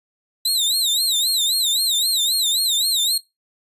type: tone with vibrato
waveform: sawtooth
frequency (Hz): 3901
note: B7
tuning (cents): -22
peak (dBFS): -14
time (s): 0.45-3.18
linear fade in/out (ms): 5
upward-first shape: sine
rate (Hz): 3.8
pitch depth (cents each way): 160
effects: noise-tail reverb RT60 0.2 s tail -20 dB re dry + resampled to 32000 Hz